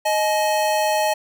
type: tone pair together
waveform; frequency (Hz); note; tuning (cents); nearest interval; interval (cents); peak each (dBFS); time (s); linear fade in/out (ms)
square; 622.3 / 851.9; D#5 / G#5; 0 / +44; perfect fourth; 544; -21; 0.05-1.14; 10
effects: none

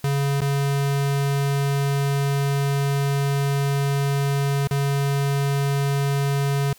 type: tone with dropouts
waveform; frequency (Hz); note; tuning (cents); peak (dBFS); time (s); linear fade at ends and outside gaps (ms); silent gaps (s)
square; 140; C#3; +18; -20; 0.04-6.73; 2; 0.406-0.417 / 4.673-4.71
effects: white hiss -52 dBFS RMS until 6.78 s

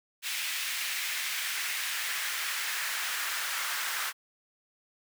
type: noise with high-pass filter sweep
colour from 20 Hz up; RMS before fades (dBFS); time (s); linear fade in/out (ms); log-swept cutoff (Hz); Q
pink; -33; 0.22-4.13; 50; 2300 to 1400; 1.7
effects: none

